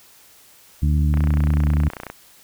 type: harmonic tone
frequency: 74.7 Hz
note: D2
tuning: 30 cents sharp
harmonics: 1 / 2 / 3 / 4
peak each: -16 / -21 / -28 / -33 dBFS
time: 0.82-1.89 s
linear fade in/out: 10 ms
type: click train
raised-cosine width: 0.5 ms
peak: -16 dBFS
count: 30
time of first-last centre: 1.14-2.1 s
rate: 30.2 Hz
effects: white hiss -50 dBFS RMS until 2.43 s